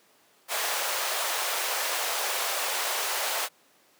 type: high-pass noise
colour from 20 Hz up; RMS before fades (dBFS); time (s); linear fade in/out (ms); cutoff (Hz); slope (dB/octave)
pink; -29; 0.48-3.49; 50; 540; 24
effects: pink hiss -61 dBFS RMS until 3.99 s + high-pass 300 Hz 12 dB/octave